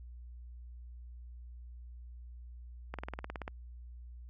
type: slowing click train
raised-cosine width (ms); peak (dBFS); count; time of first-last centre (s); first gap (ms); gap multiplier
0.5; -24; 11; 2.94-3.479; 47; 1.03
effects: added 60 Hz sine -46 dBFS peak until 4.29 s

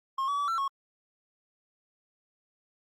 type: tone with pitch steps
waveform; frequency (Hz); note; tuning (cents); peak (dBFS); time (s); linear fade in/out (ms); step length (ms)
triangle; 1073 / 1139 / 1148 / 1344 / 1099; C6 / C#6 / D6 / E6 / C#6; +43 / +47 / -40 / +33 / -15; -25; 0.18-0.68; 5; 100
effects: Opus 48 kbps

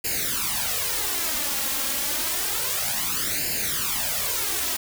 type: noise with flanger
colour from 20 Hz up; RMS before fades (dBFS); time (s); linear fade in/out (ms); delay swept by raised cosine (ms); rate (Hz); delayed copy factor
white; -26; 0.04-4.77; 10; 0.42 to 3.72; 0.29; +0.8
effects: none

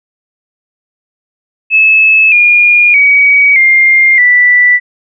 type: tone with pitch steps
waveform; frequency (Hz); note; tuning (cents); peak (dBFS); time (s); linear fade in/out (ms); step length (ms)
sine; 2600 / 2426 / 2263 / 2112 / 1970.4; E7 / D#7 / C#7 / C7 / B6; -24 / -44 / +35 / +16 / -5; -3; 1.7-4.8; 50; 620
effects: none

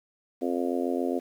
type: harmonic tone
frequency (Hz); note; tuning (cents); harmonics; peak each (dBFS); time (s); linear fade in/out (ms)
87.31; F2; 0; 3 / 4 / 5 / 6 / 7 / 8; -29 / -31 / -33 / -35 / -36 / -37; 0.41-1.2; 20
effects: 9-bit

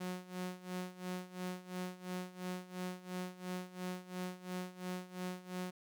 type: tone with tremolo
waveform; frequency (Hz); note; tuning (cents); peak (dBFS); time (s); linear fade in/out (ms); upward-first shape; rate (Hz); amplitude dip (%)
sawtooth; 182.1; F#3; -27; -34; 0-5.71; 10; sine; 2.9; 85
effects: none

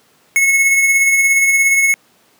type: tone with tremolo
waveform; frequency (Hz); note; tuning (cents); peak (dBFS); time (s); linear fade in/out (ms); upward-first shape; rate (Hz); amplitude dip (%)
square; 2188; C#7; -23; -9; 0.36-1.94; 0; sine; 17; 35
effects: pink hiss -53 dBFS RMS until 2.39 s + high-pass 200 Hz 12 dB/octave

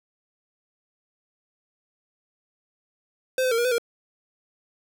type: tone with pitch steps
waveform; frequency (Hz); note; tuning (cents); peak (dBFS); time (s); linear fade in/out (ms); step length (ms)
square; 517 / 511 / 458.4 / 476.4 / 505 / 469.2; C5 / C5 / A#4 / A#4 / B4 / A#4; -21 / -41 / -29 / +38 / +39 / +11; -21; 3.38-3.782; 2; 67
effects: none

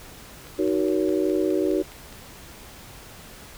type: click train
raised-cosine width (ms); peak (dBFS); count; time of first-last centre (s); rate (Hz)
0.2; -27; 9; 0.47-2.126; 4.83
type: chord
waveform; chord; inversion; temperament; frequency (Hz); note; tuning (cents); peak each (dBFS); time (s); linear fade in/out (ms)
sine; D# minor seventh; none; just; 311.1 / 373.4 / 466.7 / 560; D#4 / F#4 / A#4 / C#5; 0 / +16 / +2 / +18; -24 / -23 / -29 / -29; 0.58-1.83; 20
effects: pink hiss -44 dBFS RMS until 3.57 s

